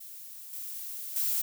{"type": "noise with level steps", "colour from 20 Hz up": "violet", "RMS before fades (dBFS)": [-45, -39, -29], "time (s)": [0, 1.42], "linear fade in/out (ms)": 10, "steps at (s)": [0.53, 1.16], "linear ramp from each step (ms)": 2, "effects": []}